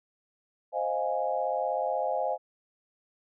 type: chord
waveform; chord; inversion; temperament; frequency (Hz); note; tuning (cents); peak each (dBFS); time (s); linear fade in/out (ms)
sine; F minor seventh; second; equal; 523.3 / 622.3 / 698.5 / 830.6; C5 / Eb5 / F5 / Ab5; 0 / 0 / 0 / 0; -32; 0.72-2.38; 50
effects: none